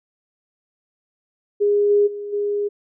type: tone with level steps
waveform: sine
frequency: 410.3 Hz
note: G#4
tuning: 21 cents flat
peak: -14 / -12 / -27 / -19 dBFS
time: 1.6-2.69 s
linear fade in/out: 20 ms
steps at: 1.89 / 2.06 / 2.32 s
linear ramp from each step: 20 ms
effects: none